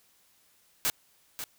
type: noise with echo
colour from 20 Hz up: white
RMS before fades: -27 dBFS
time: 0.85-0.9 s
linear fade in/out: 0 ms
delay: 540 ms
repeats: 1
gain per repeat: -10 dB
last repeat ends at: 1.44 s
effects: white hiss -65 dBFS RMS until 1.58 s